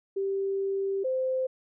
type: tone pair in turn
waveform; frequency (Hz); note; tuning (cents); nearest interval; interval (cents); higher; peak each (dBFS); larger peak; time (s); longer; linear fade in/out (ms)
sine; 391.1 / 518.8; G4 / C5; -4 / -15; perfect fourth; 489; second; -26 / -25; second; 0.16-1.04 / 1.04-1.47; first; 10
effects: none